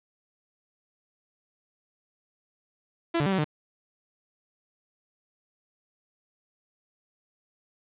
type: tone with pitch steps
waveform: sawtooth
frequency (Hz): 336.2 / 145.4 / 194.8 / 189.6 / 151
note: E4 / D3 / G3 / F#3 / D3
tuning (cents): +34 / -17 / -11 / +43 / +48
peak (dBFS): -19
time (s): 3.14-3.445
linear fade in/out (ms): 10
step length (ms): 61
effects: resampled to 8000 Hz + 8-bit